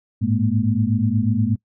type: tone cluster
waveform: sine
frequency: 103.5 / 111.8 / 213.2 / 238.4 Hz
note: G#2 / A2 / G#3 / A#3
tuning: -5 / +28 / +46 / +39 cents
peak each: -22 dBFS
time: 0.21-1.56 s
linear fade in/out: 20 ms
effects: noise-tail reverb RT60 0.1 s tail -22 dB re dry